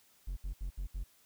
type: tone bursts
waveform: triangle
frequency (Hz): 45.25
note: F#1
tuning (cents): -38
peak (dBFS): -33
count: 5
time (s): 0.27-1.038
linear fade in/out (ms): 10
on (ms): 96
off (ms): 72
effects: white hiss -66 dBFS RMS until 1.25 s